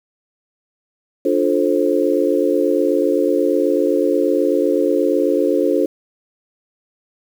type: chord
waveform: sine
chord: D minor seventh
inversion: none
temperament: just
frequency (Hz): 293.7 / 352.4 / 440.5 / 528.6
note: D4 / F4 / A4 / C5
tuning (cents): 0 / +16 / +2 / +18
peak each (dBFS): -19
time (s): 1.25-5.86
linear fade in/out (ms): 5
effects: 7-bit